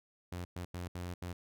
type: tone bursts at uneven times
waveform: sawtooth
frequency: 88.6 Hz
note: F2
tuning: 25 cents sharp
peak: -35 dBFS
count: 5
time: 0.32-0.45 / 0.56-0.65 / 0.74-0.88 / 0.95-1.14 / 1.22-1.33 s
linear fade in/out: 5 ms
effects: none